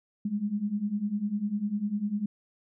sine beating tone pair, 200.2 / 210.2 Hz, G3 / G#3, +37 / +21 cents, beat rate 10 Hz, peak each -32 / -29 dBFS, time 0.25-2.26 s, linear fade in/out 5 ms, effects none

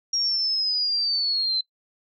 sine linear sweep, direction down, 5620 to 4055 Hz, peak -21 dBFS, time 0.13-1.61 s, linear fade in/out 5 ms, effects noise-tail reverb RT60 0.1 s tail -23 dB re dry

